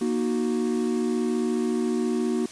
triangle chord, D# minor, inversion second, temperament equal with one note detuned, 236.7 / 311.1 / 370 Hz, A#3 / D#4 / F#4, +27 / 0 / 0 cents, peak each -23 / -28 / -25 dBFS, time 0.01-2.46 s, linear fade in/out 5 ms, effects white hiss -43 dBFS RMS until 2.51 s + resampled to 22050 Hz

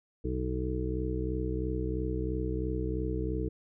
harmonic tone, 63 Hz, B1, 35 cents sharp, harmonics 1 / 2 / 3 / 5 / 6 / 7, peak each -33 / -37 / -40 / -36 / -41 / -37 dBFS, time 0.24-3.49 s, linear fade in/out 10 ms, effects none

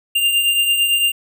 square beating tone pair, 2794 / 2802.9 Hz, F7 / F7, 0 / +6 cents, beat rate 8.9 Hz, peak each -15 / -24 dBFS, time 0.15-1.12 s, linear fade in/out 10 ms, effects none

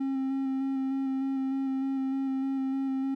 triangle tone with vibrato, 268 Hz, C4, 42 cents sharp, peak -25 dBFS, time 0-3.15 s, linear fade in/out 10 ms, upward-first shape square, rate 3.3 Hz, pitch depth 13 cents each way, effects none

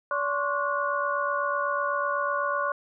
sine tone cluster, 574 / 1064 / 1132 / 1456 Hz, D5 / C6 / C#6 / F#6, -40 / +29 / +36 / -28 cents, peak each -30 dBFS, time 0.11-2.72 s, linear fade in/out 2 ms, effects none

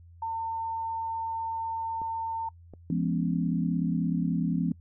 sine tone, 904 Hz, A5, 47 cents sharp, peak -29 dBFS, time 0.22-2.49 s, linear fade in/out 5 ms
clicks, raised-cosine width 2 ms, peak -31 dBFS, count 2, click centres 2.017 / 2.737 s
sine chord, C# dominant seventh, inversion first, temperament equal with one note detuned, 170.82 / 207.7 / 246.9 / 277.2 Hz, E#3 / G#3 / B3 / C#4, -38 / 0 / 0 / 0 cents, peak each -27 / -33 / -31 / -33 dBFS, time 2.9-4.72 s, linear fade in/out 2 ms
effects noise-tail reverb RT60 0.1 s tail -25 dB re dry + added 85 Hz sine -49 dBFS peak until 4.8 s

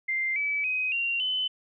sine tone with pitch steps, 2093 / 2296 / 2518 / 2762 / 3029 Hz, C7 / D7 / D#7 / F7 / F#7, 0 / -40 / +20 / -20 / +40 cents, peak -25 dBFS, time 0.08-1.48 s, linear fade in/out 10 ms, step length 280 ms, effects none

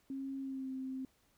sine tone with pitch glide, 270.2 to 262.4 Hz, C#4 to C4, -44 to +5 cents, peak -38 dBFS, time 0.1-1.05 s, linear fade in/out 2 ms, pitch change -51 cents, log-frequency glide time 0.4-0.71 s, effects pink hiss -72 dBFS RMS until 1.37 s

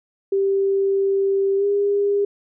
sine tone with pitch glide, 392 to 404.2 Hz, G4 to G#4, 0 to -47 cents, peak -16 dBFS, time 0.32-2.25 s, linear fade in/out 5 ms, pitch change +53 cents, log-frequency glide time 1.57-1.65 s, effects none

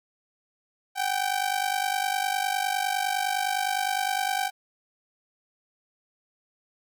sawtooth ring-modulated tone, 775 Hz, G5, 20 cents flat, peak -18 dBFS, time 0.95-4.51 s, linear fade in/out 50 ms, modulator 24.9 Hz, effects none

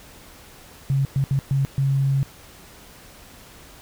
sine tone bursts at uneven times, 136.8 Hz, C#3, 23 cents flat, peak -17 dBFS, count 5, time 0.9-1.05 / 1.16-1.24 / 1.31-1.39 / 1.51-1.65 / 1.78-2.23 s, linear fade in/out 0 ms, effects pink hiss -46 dBFS RMS until 3.81 s

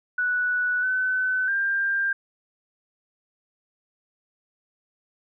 sine tone with pitch steps, 1478 / 1513 / 1592 Hz, F#6 / F#6 / G6, -2 / +38 / +26 cents, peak -21 dBFS, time 0.18-2.13 s, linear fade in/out 5 ms, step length 650 ms, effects none

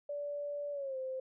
sine tone with pitch glide, 579 to 521.8 Hz, D5 to C5, -25 to -5 cents, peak -36 dBFS, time 0.09-1.2 s, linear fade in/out 5 ms, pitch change -180 cents, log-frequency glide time 0.72-0.97 s, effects none

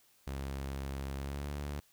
sawtooth tone with pitch glide, 68.2 to 72.17 Hz, C#2 to D2, -28 to -30 cents, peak -33 dBFS, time 0.27-1.8 s, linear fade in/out 0 ms, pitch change +98 cents, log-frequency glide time 1.17-1.5 s, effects white hiss -67 dBFS RMS until 1.92 s

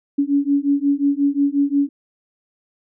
sine beating tone pair, 280 / 285.6 Hz, C#4 / D4, +18 / -48 cents, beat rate 5.6 Hz, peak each -18 dBFS, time 0.18-1.89 s, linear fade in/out 10 ms, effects none

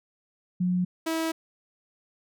sine / sawtooth tone pair in turn, 180.4 / 324.3 Hz, F#3 / E4, -44 / -28 cents, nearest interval minor seventh, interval 1016 cents, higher second, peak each -22 dBFS, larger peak neither, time 0.6-0.85 / 1.06-1.32 s, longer second, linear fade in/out 10 ms, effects none

